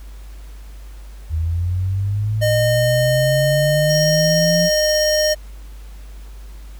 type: linear sweep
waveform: sine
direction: up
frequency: 77.78 to 174.61 Hz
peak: -17 dBFS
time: 1.29-4.7 s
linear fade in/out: 50 ms
type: tone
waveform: square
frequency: 611 Hz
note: D#5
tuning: 32 cents flat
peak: -16 dBFS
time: 2.41-5.35 s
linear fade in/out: 20 ms
type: tone with tremolo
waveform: triangle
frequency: 5588 Hz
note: F8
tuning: in tune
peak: -18 dBFS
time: 3.89-5.34 s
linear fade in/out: 20 ms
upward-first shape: square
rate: 17 Hz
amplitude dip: 30%
effects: added 50 Hz sine -33 dBFS peak until 6.79 s + pink hiss -49 dBFS RMS until 6.79 s